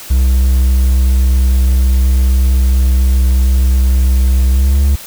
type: tone with pitch glide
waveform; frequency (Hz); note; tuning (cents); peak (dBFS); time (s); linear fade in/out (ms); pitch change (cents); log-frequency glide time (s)
triangle; 64.1 to 69.5; C2 to C#2; -35 to +5; -5; 0.1-4.96; 10; +140; 4.51-4.8
effects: white hiss -31 dBFS RMS until 5.06 s

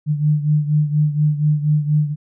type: beating tone pair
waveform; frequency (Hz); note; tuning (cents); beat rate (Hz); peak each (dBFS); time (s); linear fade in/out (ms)
sine; 149.4 / 153.6; D3 / D#3; +30 / -22; 4.2; -15 / -20; 0.06-2.16; 50
effects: none

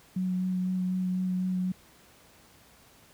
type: tone with vibrato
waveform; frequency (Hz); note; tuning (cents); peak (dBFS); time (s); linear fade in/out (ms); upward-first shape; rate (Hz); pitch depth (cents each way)
sine; 184.1; F#3; -8; -26; 0.16-1.72; 5; sine; 4; 12
effects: pink hiss -57 dBFS RMS until 3.13 s + high-pass 60 Hz 12 dB/octave

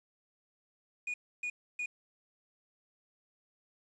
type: tone bursts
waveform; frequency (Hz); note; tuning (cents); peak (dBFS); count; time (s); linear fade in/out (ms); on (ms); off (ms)
triangle; 2455; D#7; -24; -32; 3; 1.07-1.86; 5; 70; 290
effects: resampled to 22050 Hz + 10-bit

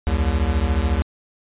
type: beating tone pair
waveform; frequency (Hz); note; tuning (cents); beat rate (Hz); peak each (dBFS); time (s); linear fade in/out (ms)
square; 65.41 / 79.41; C2 / D#2; 0 / +36; 14; -21; 0.07-1.02; 0
effects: resampled to 8000 Hz

